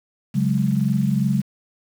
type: chord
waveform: sine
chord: C# suspended fourth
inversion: none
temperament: equal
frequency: 138.59 / 185 / 207.7 Hz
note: C#3 / F#3 / G#3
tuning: 0 / 0 / 0 cents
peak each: -21 / -22 / -21 dBFS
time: 0.34-1.42 s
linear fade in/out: 20 ms
effects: 7-bit